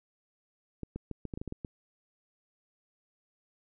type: clicks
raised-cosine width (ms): 3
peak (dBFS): -24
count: 10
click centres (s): 0.833 / 0.96 / 1.113 / 1.253 / 1.338 / 1.375 / 1.415 / 1.477 / 1.524 / 1.648
effects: none